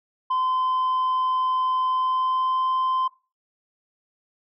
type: tone with pitch glide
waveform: sine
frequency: 1028 to 1036.3 Hz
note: C6 to C6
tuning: -31 to -17 cents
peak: -18 dBFS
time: 0.3-3.08 s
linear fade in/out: 10 ms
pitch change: +14 cents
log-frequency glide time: 1.88-2.7 s
effects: noise-tail reverb RT60 0.3 s tail -19 dB re dry + tanh soft clip ceiling -19 dBFS